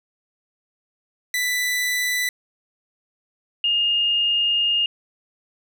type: tone pair in turn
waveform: sawtooth / sine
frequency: 1985 / 2835 Hz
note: B6 / F7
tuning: +8 / +25 cents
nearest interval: tritone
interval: 617 cents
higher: second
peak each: -17 / -17 dBFS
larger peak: neither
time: 1.34-2.29 / 3.64-4.86 s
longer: second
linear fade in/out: 2 ms
effects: none